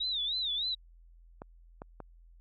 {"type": "tone with vibrato", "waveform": "sine", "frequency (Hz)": 3729, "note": "A#7", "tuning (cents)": 0, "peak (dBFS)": -30, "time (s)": [0, 0.75], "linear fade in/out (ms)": 10, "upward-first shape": "sine", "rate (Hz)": 3.3, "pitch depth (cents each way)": 150}
{"type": "clicks", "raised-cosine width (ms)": 1, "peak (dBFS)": -28, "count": 3, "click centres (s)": [1.419, 1.819, 2.003]}
{"effects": ["added 42 Hz sine -54 dBFS peak until 2.4 s"]}